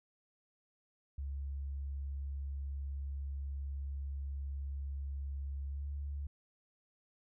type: tone with pitch glide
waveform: sine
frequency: 69.4 to 71.23 Hz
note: C#2 to C#2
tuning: +3 to +48 cents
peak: -37 dBFS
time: 1.18-6.27 s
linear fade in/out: 5 ms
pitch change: +45 cents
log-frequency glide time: 5.69-5.86 s
effects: none